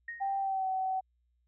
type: tone with exponential decay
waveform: sine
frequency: 1864.7 Hz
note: A#6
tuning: in tune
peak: -35 dBFS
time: 0.08-0.48 s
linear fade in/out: 5 ms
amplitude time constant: 85 ms
type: tone with pitch glide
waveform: sine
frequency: 784 to 756.9 Hz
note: G5 to F#5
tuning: 0 to +39 cents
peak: -29 dBFS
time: 0.2-1.01 s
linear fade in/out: 20 ms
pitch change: -61 cents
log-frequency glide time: 0.39-0.67 s
effects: added 60 Hz sine -70 dBFS peak until 1.47 s